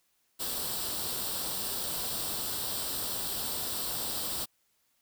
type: noise with comb filter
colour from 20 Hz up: white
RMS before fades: -34 dBFS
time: 0.39-4.46 s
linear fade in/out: 20 ms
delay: 0.23 ms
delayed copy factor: +0.65
effects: white hiss -73 dBFS RMS until 5.01 s